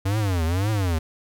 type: tone with vibrato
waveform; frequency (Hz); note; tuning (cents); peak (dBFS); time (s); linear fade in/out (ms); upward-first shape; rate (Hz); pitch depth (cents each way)
square; 93.5; F#2; +19; -21; 0.05-0.99; 10; triangle; 1.9; 300
effects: none